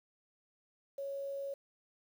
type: tone with quantisation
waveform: sine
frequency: 554.4 Hz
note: C#5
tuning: in tune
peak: -37 dBFS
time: 0.98-1.54 s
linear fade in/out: 5 ms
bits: 10
effects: none